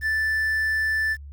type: tone with quantisation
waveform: triangle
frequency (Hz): 1760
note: A6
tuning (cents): 0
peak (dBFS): -19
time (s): 0.01-1.17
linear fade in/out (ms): 50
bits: 8
effects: added 71 Hz sine -37 dBFS peak until 1.32 s